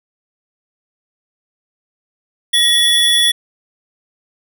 square tone pair together, 1891 / 3422 Hz, A#6 / A7, +24 / -49 cents, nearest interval minor seventh, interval 1027 cents, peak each -20 / -11 dBFS, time 2.53-3.32 s, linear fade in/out 10 ms, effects none

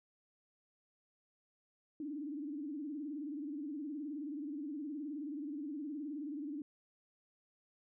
sine tone with vibrato, 293.7 Hz, D4, in tune, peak -39 dBFS, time 2-6.62 s, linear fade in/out 2 ms, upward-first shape sine, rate 19 Hz, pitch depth 130 cents each way, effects none

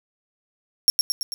30% pulse tone with echo, 5540 Hz, F8, 15 cents flat, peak -8 dBFS, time 0.88-0.9 s, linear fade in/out 0 ms, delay 110 ms, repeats 4, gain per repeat -4 dB, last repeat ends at 1.34 s, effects none

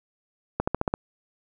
accelerating click train, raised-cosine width 1 ms, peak -9 dBFS, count 6, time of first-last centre 0.6-0.939 s, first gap 75 ms, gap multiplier 0.95, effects none

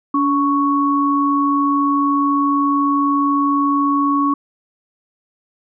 sine tone pair together, 285.1 / 1111 Hz, C#4 / C#6, +49 / +4 cents, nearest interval 2 octaves, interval 2355 cents, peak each -16 dBFS, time 0.14-4.34 s, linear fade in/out 5 ms, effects none

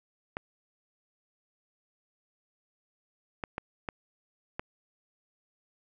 clicks, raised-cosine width 0.5 ms, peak -18 dBFS, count 5, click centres 0.369 / 3.438 / 3.581 / 3.888 / 4.595 s, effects none

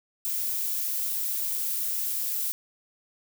violet noise, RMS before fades -29 dBFS, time 0.25-2.52 s, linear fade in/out 0 ms, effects none

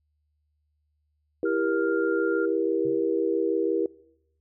sine chord, E diminished, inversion none, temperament just, 329.6 / 395.6 / 474.7 Hz, E4 / G4 / Bb4, 0 / +16 / +31 cents, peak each -27 dBFS, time 1.43-3.86 s, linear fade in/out 2 ms
sine tone, 1400 Hz, F6, 4 cents sharp, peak -32 dBFS, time 1.45-2.46 s, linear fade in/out 10 ms
sine tone with exponential decay, 138.59 Hz, C#3, in tune, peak -36 dBFS, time 2.85-3.14 s, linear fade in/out 2 ms, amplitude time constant 62 ms
effects noise-tail reverb RT60 0.8 s tail -23 dB re dry + added 75 Hz sine -70 dBFS peak until 4.4 s

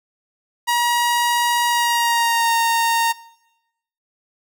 sawtooth tone with pitch glide, 955 to 922.5 Hz, A#5 to A#5, +42 to -18 cents, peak -12 dBFS, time 0.67-3.13 s, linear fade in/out 20 ms, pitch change -60 cents, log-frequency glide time 1.68-2.54 s, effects noise-tail reverb RT60 0.9 s tail -21 dB re dry

